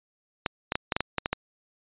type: clicks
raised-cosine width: 0.3 ms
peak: -9 dBFS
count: 9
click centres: 0.462 / 0.721 / 0.755 / 0.922 / 0.965 / 1.006 / 1.183 / 1.259 / 1.33 s
effects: resampled to 8000 Hz